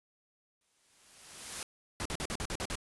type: noise with exponential growth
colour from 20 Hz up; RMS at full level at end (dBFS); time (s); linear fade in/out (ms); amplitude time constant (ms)
white; -37; 0.61-1.63; 2; 220
type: noise bursts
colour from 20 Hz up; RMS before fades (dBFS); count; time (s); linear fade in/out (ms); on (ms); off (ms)
pink; -36; 8; 2-2.754; 0; 54; 46
effects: resampled to 24000 Hz